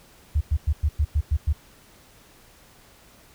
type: tone bursts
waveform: sine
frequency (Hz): 74.4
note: D2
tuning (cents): +23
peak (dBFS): -17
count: 8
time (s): 0.35-1.53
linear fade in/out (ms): 10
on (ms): 60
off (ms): 100
effects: pink hiss -53 dBFS RMS until 3.34 s